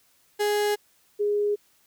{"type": "tone pair in turn", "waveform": ["35% pulse", "sine"], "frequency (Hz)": [415.3, 413.1], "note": ["G#4", "G#4"], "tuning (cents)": [0, -9], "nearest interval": "unison", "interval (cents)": 9, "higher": "first", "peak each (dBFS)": [-20, -21], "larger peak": "first", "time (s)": [[0.39, 0.76], [1.19, 1.56]], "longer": "neither", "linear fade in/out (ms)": 20, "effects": ["white hiss -63 dBFS RMS until 1.86 s"]}